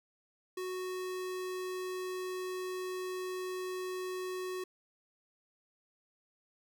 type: tone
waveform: square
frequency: 369.1 Hz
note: F#4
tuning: 4 cents flat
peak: -37 dBFS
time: 0.57-4.64 s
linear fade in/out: 5 ms
effects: none